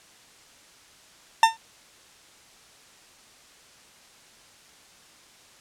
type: tone with exponential decay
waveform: 40% pulse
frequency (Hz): 902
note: A5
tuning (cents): +43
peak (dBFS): -8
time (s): 1.43-1.57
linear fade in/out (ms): 2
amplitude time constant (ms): 29
effects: white hiss -53 dBFS RMS until 5.6 s + low-pass 8000 Hz 12 dB/octave